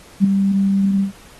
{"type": "tone with ADSR envelope", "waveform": "sine", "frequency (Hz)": 196, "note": "G3", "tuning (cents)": 0, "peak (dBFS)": -6, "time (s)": [0.2, 1.12], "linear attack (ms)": 43, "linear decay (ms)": 6, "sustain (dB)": -7, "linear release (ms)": 110, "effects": ["pink hiss -45 dBFS RMS until 1.39 s", "AAC 32 kbps"]}